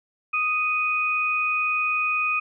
sine tone pair together, 1244.5 / 2489 Hz, D#6 / D#7, 0 / 0 cents, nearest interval octave, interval 1200 cents, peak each -26 / -22 dBFS, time 0.33-2.4 s, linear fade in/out 10 ms, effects none

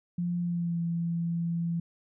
sine tone with pitch glide, 174.61 to 168.95 Hz, F3 to E3, 0 to +43 cents, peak -27 dBFS, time 0.18-1.8 s, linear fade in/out 5 ms, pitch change -57 cents, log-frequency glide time 0.4-0.8 s, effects none

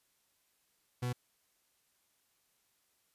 40% pulse tone, 123.47 Hz, B2, in tune, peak -32 dBFS, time 1.02-1.13 s, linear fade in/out 10 ms, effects white hiss -75 dBFS RMS until 3.14 s + resampled to 32000 Hz

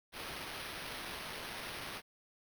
blue noise with sample-and-hold, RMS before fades -44 dBFS, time 0.12-2.02 s, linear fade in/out 50 ms, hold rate 7350 Hz, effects none

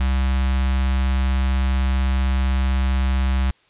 square tone with notch filter, 65.41 Hz, C2, in tune, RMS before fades -19 dBFS, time 0-3.51 s, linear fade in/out 5 ms, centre 420 Hz, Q 0.61, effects white hiss -58 dBFS RMS until 3.69 s + resampled to 8000 Hz

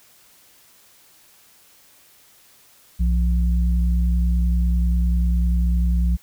sine tone pair together, 61.59 / 174.61 Hz, B1 / F3, -4 / 0 cents, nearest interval octave + tritone, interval 1804 cents, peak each -16 / -25 dBFS, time 2.99-6.17 s, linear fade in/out 20 ms, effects white hiss -53 dBFS RMS until 6.22 s

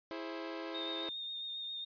sawtooth chord, E augmented, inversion none, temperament equal with one note detuned, 329.6 / 415.3 / 529.3 Hz, E4 / G#4 / B#4, 0 / 0 / +20 cents, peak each -38 / -44 / -42 dBFS, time 0.11-1.09 s, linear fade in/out 0 ms
sine tone with vibrato, 3671 Hz, A#7, 27 cents flat, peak -39 dBFS, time 0.74-1.85 s, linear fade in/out 10 ms, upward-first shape sine, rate 7.4 Hz, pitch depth 20 cents each way
effects resampled to 11025 Hz

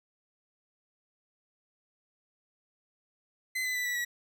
40% pulse tone with pitch steps, 2040 / 2012 / 1984.2 / 1956.9 / 1930 Hz, C7 / B6 / B6 / B6 / B6, -44 / +32 / +8 / -16 / -40 cents, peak -29 dBFS, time 3.55-4.05 s, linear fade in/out 10 ms, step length 100 ms, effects none

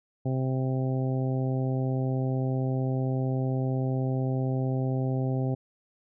harmonic tone, 130.81 Hz, C3, in tune, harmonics 1 / 2 / 3 / 4 / 5 / 6, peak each -26 / -32 / -36 / -38 / -40 / -42 dBFS, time 0.25-5.55 s, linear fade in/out 10 ms, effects none

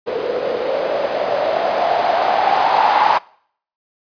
violet noise with low-pass filter sweep, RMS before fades -17 dBFS, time 0.06-3.19 s, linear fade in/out 20 ms, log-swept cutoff 460 to 900 Hz, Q 6.1, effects noise-tail reverb RT60 0.6 s tail -24 dB re dry + resampled to 11025 Hz

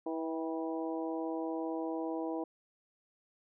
harmonic tone with a mistuned harmonic, 162.4 Hz, E3, 26 cents flat, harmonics 2 / 3 / 4 / 5 / 6, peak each -36 / -40 / -42 / -44 / -46 dBFS, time 0.06-2.44 s, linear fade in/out 5 ms, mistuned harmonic 5, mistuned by -38 cents, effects none

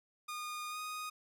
sawtooth tone with pitch glide, 1222 to 1242.6 Hz, D#6 to D#6, -32 to -3 cents, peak -36 dBFS, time 0.28-1.1 s, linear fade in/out 10 ms, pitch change +29 cents, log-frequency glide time 0.69-0.78 s, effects none

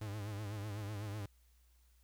45% pulse tone with vibrato, 103.83 Hz, G#2, in tune, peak -40 dBFS, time 0.01-1.26 s, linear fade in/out 5 ms, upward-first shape triangle, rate 8 Hz, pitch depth 100 cents each way, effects added 60 Hz sine -65 dBFS peak until 2.03 s + white hiss -75 dBFS RMS until 2.03 s

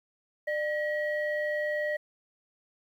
sine tone pair together, 599.3 / 1911 Hz, D5 / A#6, +35 / +43 cents, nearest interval octave + minor sixth, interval 2008 cents, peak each -28 / -31 dBFS, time 0.47-1.97 s, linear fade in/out 10 ms, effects tanh soft clip ceiling -22 dBFS + 10-bit

